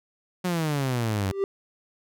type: exponential sweep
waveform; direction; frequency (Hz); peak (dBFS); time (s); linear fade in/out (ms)
sawtooth; down; 184.7 to 92.5; -20; 0.44-1.32; 10
type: tone with exponential growth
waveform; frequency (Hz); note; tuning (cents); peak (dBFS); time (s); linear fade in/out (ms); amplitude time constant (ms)
triangle; 392.7; G4; +3; -17; 1.18-1.44; 1; 55
effects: none